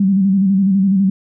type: tone with vibrato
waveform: sine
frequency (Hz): 193.9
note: G3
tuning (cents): -19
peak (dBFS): -10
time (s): 0-1.1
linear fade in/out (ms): 5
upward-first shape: square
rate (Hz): 12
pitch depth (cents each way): 51
effects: none